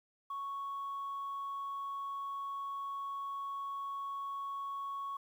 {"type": "tone", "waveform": "sine", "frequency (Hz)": 1109, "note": "C#6", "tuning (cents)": 0, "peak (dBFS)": -36, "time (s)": [0.3, 5.17], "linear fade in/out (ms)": 5, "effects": ["tanh soft clip ceiling -34 dBFS", "11-bit"]}